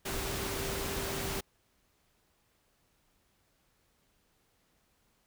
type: tone in noise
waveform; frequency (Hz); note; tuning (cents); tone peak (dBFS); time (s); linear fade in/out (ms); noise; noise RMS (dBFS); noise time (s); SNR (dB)
sine; 392; G4; 0; -41; 0.05-1.41; 10; pink; -36; 0.05-1.41; -8
effects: pink hiss -72 dBFS RMS until 5.26 s